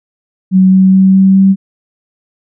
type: tone with pitch steps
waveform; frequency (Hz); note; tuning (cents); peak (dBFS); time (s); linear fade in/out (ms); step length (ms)
sine; 187.8 / 189.11 / 190.42 / 191.75 / 193.08; F#3 / F#3 / G3 / G3 / G3; +26 / +38 / -50 / -38 / -26; -3; 0.51-1.56; 50; 210
effects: none